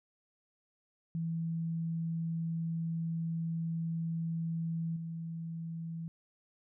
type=tone with level steps; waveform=sine; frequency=164.81 Hz; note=E3; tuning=in tune; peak=-32 / -37 dBFS; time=1.15-6.08 s; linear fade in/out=0 ms; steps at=4.96 s; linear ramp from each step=5 ms; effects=none